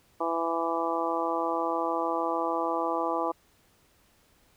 harmonic tone, 166.4 Hz, E3, 17 cents sharp, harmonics 2 / 3 / 4 / 5 / 6 / 7, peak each -33 / -33 / -33 / -33 / -33 / -33 dBFS, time 0.2-3.32 s, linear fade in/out 10 ms, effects pink hiss -64 dBFS RMS until 4.56 s

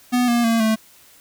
square tone with pitch steps, 246.9 / 237.5 / 228.5 / 219.8 Hz, B3 / A#3 / A#3 / A3, 0 / +33 / -34 / -2 cents, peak -16 dBFS, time 0.12-0.76 s, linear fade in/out 20 ms, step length 160 ms, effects white hiss -50 dBFS RMS until 1.2 s

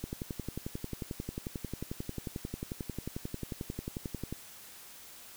click train, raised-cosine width 3 ms, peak -23 dBFS, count 49, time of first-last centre 0.04-4.326 s, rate 11.2 Hz, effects white hiss -51 dBFS RMS until 5.36 s

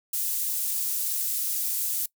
pink high-pass noise, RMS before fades -28 dBFS, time 0.13-2.06 s, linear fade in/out 5 ms, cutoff 11000 Hz, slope 12 dB/octave, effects noise-tail reverb RT60 0.1 s tail -22 dB re dry

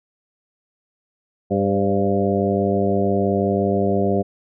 harmonic tone with a mistuned harmonic, 99 Hz, G2, 18 cents sharp, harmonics 1 / 2 / 3 / 4 / 5 / 6 / 7, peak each -26 / -21 / -27 / -22 / -25 / -26 / -26 dBFS, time 1.5-4.23 s, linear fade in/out 20 ms, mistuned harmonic 5, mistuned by +45 cents, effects none

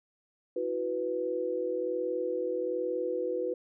sine chord, E suspended second, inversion none, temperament just, 329.6 / 370.8 / 494.4 Hz, E4 / F#4 / B4, 0 / +4 / +2 cents, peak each -37 / -34 / -31 dBFS, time 0.56-3.54 s, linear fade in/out 5 ms, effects none

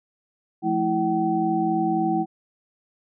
sine tone cluster, 173.5 / 217.2 / 328.3 / 762 Hz, F3 / A3 / E4 / G5, -11 / -22 / -7 / -49 cents, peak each -29 / -28 / -23 / -24 dBFS, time 0.62-2.26 s, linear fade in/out 50 ms, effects none

